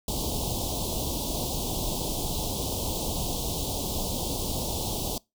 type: band-stop noise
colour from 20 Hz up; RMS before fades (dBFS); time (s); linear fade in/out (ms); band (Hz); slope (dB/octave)
pink; -30; 0.08-5.18; 2; 940 to 3100; 48
effects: noise-tail reverb RT60 0.2 s tail -23 dB re dry